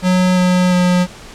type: tone with pitch steps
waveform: square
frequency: 183.1 / 181.42 / 179.75 Hz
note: F#3 / F#3 / F#3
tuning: -18 / -34 / -50 cents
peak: -11 dBFS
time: 0.02-1.07 s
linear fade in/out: 50 ms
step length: 350 ms
effects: pink hiss -36 dBFS RMS until 1.34 s + low-pass 8000 Hz 12 dB/octave